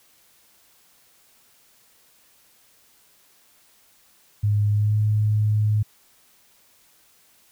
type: tone with pitch glide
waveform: sine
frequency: 103.83 to 106.32 Hz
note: G#2 to G#2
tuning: 0 to +41 cents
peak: -17 dBFS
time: 4.43-5.83 s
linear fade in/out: 10 ms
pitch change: +41 cents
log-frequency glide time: 4.71-4.97 s
effects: white hiss -58 dBFS RMS until 7.51 s